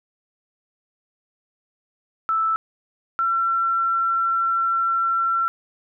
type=tone pair in turn; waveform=sine; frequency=1318.5 / 1353.2 Hz; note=E6 / E6; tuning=0 / +45 cents; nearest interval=unison; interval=45 cents; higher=second; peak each=-18 dBFS; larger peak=neither; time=2.29-2.56 / 3.19-5.48 s; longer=second; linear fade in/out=0 ms; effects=none